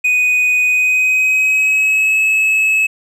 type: tone with pitch glide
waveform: triangle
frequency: 2489 to 2584 Hz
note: D#7 to E7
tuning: 0 to -35 cents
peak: -9 dBFS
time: 0.04-2.87 s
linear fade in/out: 10 ms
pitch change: +65 cents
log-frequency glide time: 0.65-2.2 s
effects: none